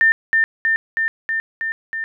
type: tone with echo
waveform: sine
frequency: 1800 Hz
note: A6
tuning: 39 cents sharp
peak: -10 dBFS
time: 0.01-0.12 s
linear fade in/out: 0 ms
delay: 320 ms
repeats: 6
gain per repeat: -2 dB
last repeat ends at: 2.04 s
effects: none